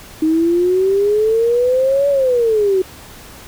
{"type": "exponential two-way sweep", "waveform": "sine", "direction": "up then down", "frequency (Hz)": [311.1, 572, 368.6], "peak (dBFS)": -11, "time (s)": [0.22, 2.82], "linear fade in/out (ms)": 5, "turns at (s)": 2.09, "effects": ["pink hiss -38 dBFS RMS until 3.47 s"]}